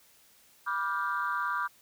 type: chord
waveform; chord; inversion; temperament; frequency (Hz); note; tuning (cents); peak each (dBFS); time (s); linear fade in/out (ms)
sine; G dominant seventh; first; just; 980 / 1176 / 1411.2 / 1568; B5 / D6 / F6 / G6; -14 / +2 / +18 / 0; -35 / -31 / -34 / -35; 0.66-1.68; 20
effects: tanh soft clip ceiling -20 dBFS + white hiss -61 dBFS RMS until 1.81 s